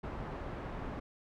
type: low-pass noise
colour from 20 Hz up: pink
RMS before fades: -41 dBFS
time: 0.03-1 s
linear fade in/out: 10 ms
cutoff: 1300 Hz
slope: 12 dB/octave
effects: none